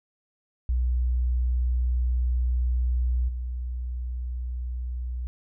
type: tone with level steps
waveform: sine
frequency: 61.5 Hz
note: B1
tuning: 7 cents flat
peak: -21 / -28 dBFS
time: 0.69-5.27 s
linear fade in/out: 0 ms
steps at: 3.28 s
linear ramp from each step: 10 ms
effects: none